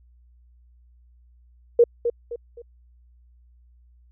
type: tone with echo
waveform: sine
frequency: 473.2 Hz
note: A#4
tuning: 26 cents sharp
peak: -10 dBFS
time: 1.79-1.84 s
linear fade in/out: 5 ms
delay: 260 ms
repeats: 3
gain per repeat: -9 dB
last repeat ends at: 2.62 s
effects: added 60 Hz sine -52 dBFS peak until 4.11 s